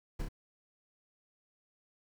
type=noise with echo; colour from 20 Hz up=brown; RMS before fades=-35 dBFS; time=0.19-0.23 s; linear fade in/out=10 ms; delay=29 ms; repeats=2; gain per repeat=-3 dB; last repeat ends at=0.288 s; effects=none